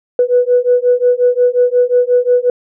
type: beating tone pair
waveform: sine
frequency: 489.8 / 495.4 Hz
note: B4 / B4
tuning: -14 / +5 cents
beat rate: 5.6 Hz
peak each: -11 dBFS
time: 0.19-2.5 s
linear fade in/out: 2 ms
effects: tanh soft clip ceiling -1 dBFS